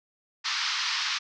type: band-pass noise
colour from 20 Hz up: white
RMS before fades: -29 dBFS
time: 0.44-1.19 s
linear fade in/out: 20 ms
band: 970 to 5500 Hz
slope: 48 dB/octave
effects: none